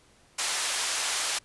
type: band-pass noise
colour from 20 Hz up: white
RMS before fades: -29 dBFS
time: 0.38-1.39 s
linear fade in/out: 10 ms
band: 680 to 8800 Hz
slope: 12 dB/octave
effects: pink hiss -60 dBFS RMS until 1.44 s + resampled to 24000 Hz